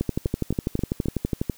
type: two click trains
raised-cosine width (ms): 3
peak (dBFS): -10 / -13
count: 19 / 4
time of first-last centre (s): 0.01-1.498 / 0.26-1.058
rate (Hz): 12.1 / 3.76
effects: white hiss -52 dBFS RMS until 1.57 s